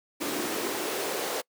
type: noise with high-pass filter sweep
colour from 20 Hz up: pink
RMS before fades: -31 dBFS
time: 0.2-1.42 s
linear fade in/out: 20 ms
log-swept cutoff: 280 to 480 Hz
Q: 2.5
effects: noise-tail reverb RT60 0.1 s tail -25 dB re dry